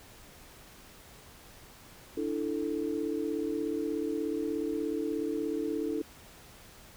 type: chord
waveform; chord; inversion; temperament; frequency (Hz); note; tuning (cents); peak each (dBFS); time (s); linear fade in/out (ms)
sine; D suspended second; none; just; 293.7 / 330.4 / 440.5; D4 / E4 / A4; 0 / +4 / +2; -34; 2.17-6.02; 5
effects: pink hiss -53 dBFS RMS until 6.96 s